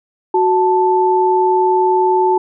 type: tone pair together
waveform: sine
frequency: 370 / 880 Hz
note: F#4 / A5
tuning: 0 / 0 cents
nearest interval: octave + minor third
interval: 1500 cents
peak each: -13 dBFS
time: 0.34-2.38 s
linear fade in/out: 5 ms
effects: none